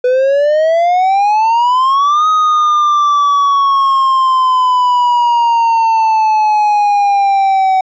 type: exponential two-way sweep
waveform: triangle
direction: up then down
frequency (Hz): 493.9 to 1259 to 754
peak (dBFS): -6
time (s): 0.04-7.81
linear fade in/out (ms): 5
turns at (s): 2.28
effects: resampled to 16000 Hz